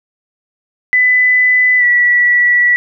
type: tone with pitch glide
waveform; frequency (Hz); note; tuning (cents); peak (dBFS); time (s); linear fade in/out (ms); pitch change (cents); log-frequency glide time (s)
sine; 2000 to 1947.6; B6 to B6; +21 to -25; -7; 0.93-2.76; 0; -46; 1.78-1.84
effects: none

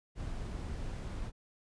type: noise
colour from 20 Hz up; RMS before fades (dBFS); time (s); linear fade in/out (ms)
brown; -39; 0.15-1.32; 50
effects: resampled to 22050 Hz

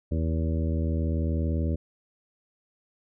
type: harmonic tone with a mistuned harmonic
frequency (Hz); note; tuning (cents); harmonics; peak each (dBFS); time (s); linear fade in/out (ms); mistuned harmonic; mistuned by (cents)
80.2; E2; -47; 1 / 2 / 3 / 4 / 5 / 6 / 7; -25 / -32 / -33 / -36 / -41 / -41 / -40; 0.11-1.76; 10; 7; +21
effects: none

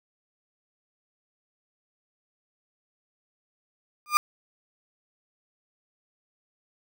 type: tone with exponential growth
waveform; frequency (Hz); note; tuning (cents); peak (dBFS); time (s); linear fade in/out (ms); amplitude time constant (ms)
35% pulse; 1206; D6; +46; -11; 4.06-4.17; 0; 22
effects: none

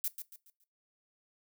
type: noise with echo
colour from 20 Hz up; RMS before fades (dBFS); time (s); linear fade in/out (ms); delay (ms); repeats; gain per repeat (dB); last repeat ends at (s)
violet; -33; 0.04-0.08; 0; 140; 4; -9; 0.64
effects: noise-tail reverb RT60 0.2 s tail -18 dB re dry

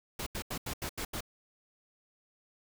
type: noise bursts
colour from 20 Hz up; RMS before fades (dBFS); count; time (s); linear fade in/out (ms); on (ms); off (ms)
pink; -37; 7; 0.19-1.207; 5; 75; 82
effects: none

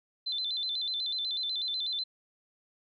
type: tone with vibrato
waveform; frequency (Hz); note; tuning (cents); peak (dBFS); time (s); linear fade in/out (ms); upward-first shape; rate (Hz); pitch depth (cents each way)
sine; 3792; A#7; +29; -30; 0.26-2.04; 10; square; 8.1; 120
effects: none

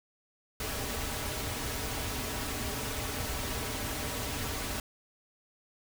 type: noise with comb filter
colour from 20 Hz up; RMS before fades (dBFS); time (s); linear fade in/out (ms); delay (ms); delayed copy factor
pink; -35; 0.6-4.8; 2; 5.7; -0.6
effects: none

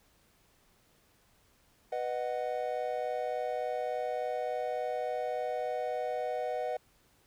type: chord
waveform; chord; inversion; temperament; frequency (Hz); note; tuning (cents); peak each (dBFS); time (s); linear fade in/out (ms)
triangle; B major; none; just; 493.9 / 617.4 / 740.8; B4 / D#5 / F#5; 0 / -14 / +2; -34; 1.92-6.77; 5
effects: pink hiss -67 dBFS RMS until 7.26 s

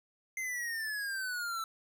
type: exponential sweep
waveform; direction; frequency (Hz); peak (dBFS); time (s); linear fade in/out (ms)
square; down; 2093 to 1318.5; -35; 0.37-1.64; 2
effects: none

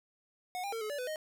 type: tone with pitch steps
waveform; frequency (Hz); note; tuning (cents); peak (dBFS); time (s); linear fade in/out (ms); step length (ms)
square; 730 / 801 / 454 / 427.8 / 578 / 501 / 621; F#5 / G5 / A#4 / A4 / D5 / B4 / D#5; -24 / +37 / -46 / -49 / -28 / +25 / -3; -36; 0.55-1.159; 0; 87
effects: none

